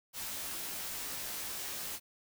white noise with comb filter, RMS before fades -40 dBFS, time 0.13-2 s, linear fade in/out 50 ms, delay 16 ms, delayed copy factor -0.7, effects none

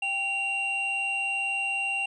triangle tone pair together, 784 / 2762 Hz, G5 / F7, 0 / -20 cents, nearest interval octave + minor seventh, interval 2180 cents, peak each -33 / -25 dBFS, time 0.02-2.06 s, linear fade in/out 5 ms, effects resampled to 22050 Hz

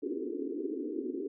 white band-pass noise, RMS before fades -36 dBFS, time 0.02-1.28 s, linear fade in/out 10 ms, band 250 to 440 Hz, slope 96 dB/octave, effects none

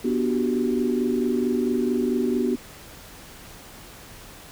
sine chord, G major seventh, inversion first, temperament just, 245 / 294 / 367.5 / 392 Hz, B3 / D4 / F#4 / G4, -14 / +2 / -12 / 0 cents, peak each -23 / -29 / -26 / -28 dBFS, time 0.04-2.56 s, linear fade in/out 10 ms, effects pink hiss -44 dBFS RMS until 4.51 s

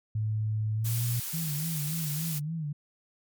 sine tone with pitch glide, 108.1 to 119.94 Hz, A2 to A#2, -30 to +50 cents, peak -26 dBFS, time 0.15-1.2 s, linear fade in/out 5 ms, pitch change +180 cents, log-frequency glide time 0.75-1.04 s
blue noise, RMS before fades -35 dBFS, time 0.84-2.4 s, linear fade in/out 20 ms
sine tone with vibrato, 155.56 Hz, D#3, in tune, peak -30 dBFS, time 1.33-2.73 s, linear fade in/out 10 ms, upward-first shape sine, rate 3.5 Hz, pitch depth 110 cents each way
effects MP3 96 kbps

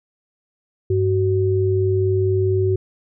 sine tone pair together, 99.32 / 375 Hz, G2 / F#4, +23 / +23 cents, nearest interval octave + major seventh, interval 2300 cents, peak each -18 dBFS, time 0.9-2.76 s, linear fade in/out 5 ms, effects none

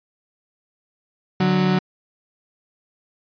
35% pulse tone pair together, 147.69 / 185 Hz, D3 / F#3, +10 / 0 cents, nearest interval major third, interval 390 cents, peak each -21 / -15 dBFS, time 1.4-1.79 s, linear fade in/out 5 ms, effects resampled to 11025 Hz

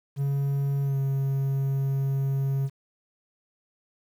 triangle tone with pitch glide, 139.5 to 136.39 Hz, C#3 to C#3, +11 to -28 cents, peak -21 dBFS, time 0.16-2.7 s, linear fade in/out 50 ms, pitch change -39 cents, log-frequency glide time 0.83-0.97 s, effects 9-bit

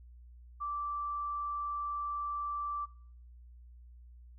sine tone, 1168 Hz, D6, 10 cents flat, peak -34 dBFS, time 0.6-2.86 s, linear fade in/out 20 ms, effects noise-tail reverb RT60 0.5 s tail -18 dB re dry + added 60 Hz sine -51 dBFS peak until 4.38 s

